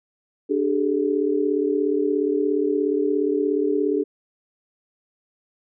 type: chord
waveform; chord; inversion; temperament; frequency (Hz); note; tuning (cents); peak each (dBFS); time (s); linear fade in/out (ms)
sine; D suspended fourth; none; equal with one note detuned; 293.7 / 392 / 429; D4 / G4 / A4; 0 / 0 / -44; -23; 0.49-4.04; 20
effects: none